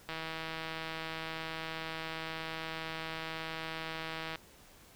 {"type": "click train", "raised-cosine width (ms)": 0.3, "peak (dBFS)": -23, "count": 688, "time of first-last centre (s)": [0.09, 4.357], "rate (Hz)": 161, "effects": ["pink hiss -58 dBFS RMS until 4.95 s"]}